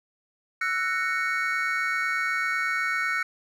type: chord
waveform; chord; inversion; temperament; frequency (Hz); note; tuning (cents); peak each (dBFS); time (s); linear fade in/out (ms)
triangle; F# dominant seventh; third; just; 1332 / 1480 / 1850 / 2220; E6 / F#6 / A#6 / C#7; +18 / 0 / -14 / +2; -29 / -27 / -30 / -27; 0.61-3.23; 5
effects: none